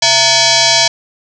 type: tone with frequency modulation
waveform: sine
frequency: 668 Hz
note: E5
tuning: 23 cents sharp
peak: -7 dBFS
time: 0.02-0.88 s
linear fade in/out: 5 ms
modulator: 798 Hz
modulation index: 7.2
effects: none